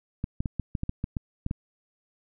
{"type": "clicks", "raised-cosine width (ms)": 5, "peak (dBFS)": -16, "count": 11, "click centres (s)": [0.241, 0.405, 0.458, 0.597, 0.752, 0.834, 0.894, 1.041, 1.168, 1.464, 1.511], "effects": []}